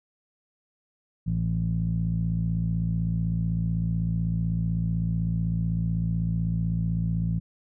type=tone with low-pass filter; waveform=15% pulse; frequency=55.9 Hz; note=A1; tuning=28 cents sharp; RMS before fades=-26 dBFS; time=1.26-7.4 s; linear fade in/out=20 ms; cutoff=150 Hz; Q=4.7; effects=none